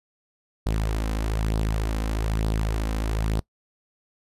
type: tone with flanger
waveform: sawtooth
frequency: 54 Hz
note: A1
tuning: 32 cents flat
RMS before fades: -25 dBFS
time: 0.66-3.4 s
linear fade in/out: 5 ms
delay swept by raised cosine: 0.21 to 3.91 ms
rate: 1.1 Hz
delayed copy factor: +0.5
effects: noise-tail reverb RT60 0.1 s tail -23 dB re dry + resampled to 32000 Hz